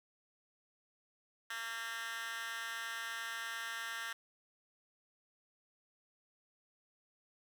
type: tone with high-pass filter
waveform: 10% pulse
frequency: 228.6 Hz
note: A#3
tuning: 34 cents flat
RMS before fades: -42 dBFS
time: 1.5-4.13 s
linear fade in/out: 5 ms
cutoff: 1800 Hz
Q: 3.6
effects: none